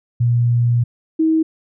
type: tone pair in turn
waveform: sine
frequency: 119.6 / 319.3 Hz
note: A#2 / D#4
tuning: +45 / +45 cents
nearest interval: octave + perfect fourth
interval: 1700 cents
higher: second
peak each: -12 dBFS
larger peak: neither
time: 0.2-0.84 / 1.19-1.43 s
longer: first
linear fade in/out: 10 ms
effects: none